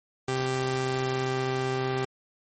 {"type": "tone pair together", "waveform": "sawtooth", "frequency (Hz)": [130.76, 392.3], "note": ["C3", "G4"], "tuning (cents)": [-1, 1], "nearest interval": "octave + perfect fifth", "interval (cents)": 1902, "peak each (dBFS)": [-26, -26], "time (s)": [0.28, 2.05], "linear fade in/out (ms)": 5, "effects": ["MP3 32 kbps"]}